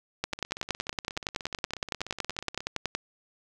two click trains, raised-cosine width 0.2 ms, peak -21 / -11 dBFS, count 39 / 30, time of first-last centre 0.33-2.605 / 0.24-2.95 s, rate 16.7 / 10.7 Hz, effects none

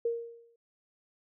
sine tone with exponential decay, 466.2 Hz, A#4, in tune, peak -25 dBFS, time 0.05-0.56 s, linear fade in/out 5 ms, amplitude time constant 110 ms, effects none

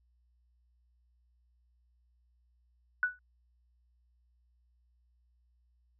sine tone with exponential decay, 1480 Hz, F#6, in tune, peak -22 dBFS, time 3.03-3.19 s, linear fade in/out 1 ms, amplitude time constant 33 ms, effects added 60 Hz sine -67 dBFS peak until 5.99 s

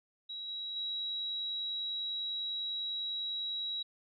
sine tone with level steps, 3870 Hz, B7, 36 cents flat, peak -39 / -37 / -34 dBFS, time 0.29-3.83 s, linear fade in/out 10 ms, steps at 0.48 / 0.76 s, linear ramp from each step 5 ms, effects none

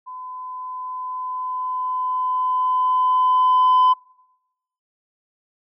sine tone with level ramp, 1013 Hz, B5, 44 cents sharp, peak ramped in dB -32 to -9 dBFS, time 0.06-3.94 s, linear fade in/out 20 ms, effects noise-tail reverb RT60 0.9 s tail -26 dB re dry + tanh soft clip ceiling -10 dBFS

